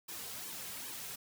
white noise with flanger, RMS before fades -44 dBFS, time 0.08-1.16 s, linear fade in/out 10 ms, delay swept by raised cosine 1.4 to 3.5 ms, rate 2.5 Hz, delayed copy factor -0.75, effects none

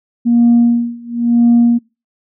sine tone with tremolo, 236.5 Hz, A#3, 25 cents sharp, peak -4 dBFS, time 0.25-1.79 s, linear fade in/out 20 ms, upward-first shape sine, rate 0.98 Hz, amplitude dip 95%, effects noise-tail reverb RT60 0.3 s tail -26 dB re dry + tanh soft clip ceiling -3 dBFS

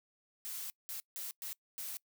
blue noise bursts at uneven times, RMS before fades -42 dBFS, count 5, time 0.45-0.7 / 0.89-1 / 1.16-1.31 / 1.42-1.53 / 1.78-1.97 s, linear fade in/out 0 ms, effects noise-tail reverb RT60 0.1 s tail -24 dB re dry

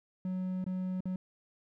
triangle tone with dropouts, 185 Hz, F#3, in tune, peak -30 dBFS, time 0.25-1.16 s, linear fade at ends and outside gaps 2 ms, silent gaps 0.642-0.664 / 1.006-1.055 s, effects none

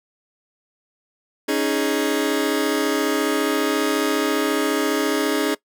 sawtooth chord, C# suspended second, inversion none, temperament just, 277.2 / 311.8 / 415.8 Hz, C#4 / D#4 / G#4, 0 / +4 / +2 cents, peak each -19 dBFS, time 1.48-5.55 s, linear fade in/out 10 ms, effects noise-tail reverb RT60 0.1 s tail -20 dB re dry

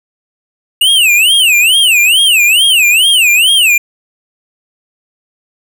square tone with vibrato, 2784 Hz, F7, 6 cents flat, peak -6 dBFS, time 0.81-3.78 s, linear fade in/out 5 ms, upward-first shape sine, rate 2.3 Hz, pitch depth 270 cents each way, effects none

